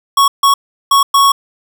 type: tone bursts at uneven times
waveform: square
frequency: 1108.7 Hz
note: C#6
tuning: in tune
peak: -7 dBFS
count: 4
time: 0.17-0.28 / 0.43-0.54 / 0.91-1.03 / 1.14-1.32 s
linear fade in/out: 5 ms
effects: none